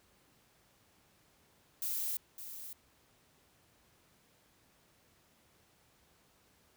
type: noise with echo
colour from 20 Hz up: violet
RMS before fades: -36 dBFS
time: 1.82-2.17 s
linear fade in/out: 2 ms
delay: 560 ms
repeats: 1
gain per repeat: -10 dB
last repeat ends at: 2.73 s
effects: pink hiss -68 dBFS RMS until 6.76 s + high-pass 60 Hz 12 dB/octave